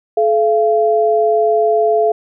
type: tone pair together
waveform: sine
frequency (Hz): 430.5 / 683.4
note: A4 / F5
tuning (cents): -38 / -38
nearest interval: minor sixth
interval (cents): 800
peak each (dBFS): -13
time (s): 0.17-2.12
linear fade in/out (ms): 5
effects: none